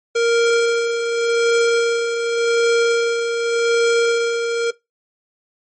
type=tone with tremolo; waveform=square; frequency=466.2 Hz; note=A#4; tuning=in tune; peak=-13 dBFS; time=0.15-4.71 s; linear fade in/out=10 ms; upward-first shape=sine; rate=0.87 Hz; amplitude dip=50%; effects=noise-tail reverb RT60 0.2 s tail -21 dB re dry + MP3 32 kbps